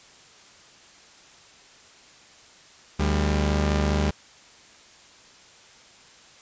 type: tone pair together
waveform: sawtooth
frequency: 74.8 / 199.69 Hz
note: D2 / G3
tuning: +32 / +32 cents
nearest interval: octave + perfect fourth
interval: 1700 cents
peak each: -18 / -22 dBFS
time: 2.99-4.11 s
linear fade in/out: 10 ms
effects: white hiss -51 dBFS RMS until 6.41 s + resampled to 16000 Hz